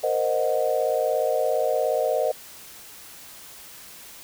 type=chord; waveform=sine; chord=C half-diminished seventh; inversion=third; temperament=equal with one note detuned; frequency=466.2 / 523.3 / 622.3 / 736.6 Hz; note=Bb4 / C5 / Eb5 / Gb5; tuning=0 / 0 / 0 / -8 cents; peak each=-27 / -25 / -24 / -29 dBFS; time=0.03-2.32 s; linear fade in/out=10 ms; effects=white hiss -44 dBFS RMS until 4.23 s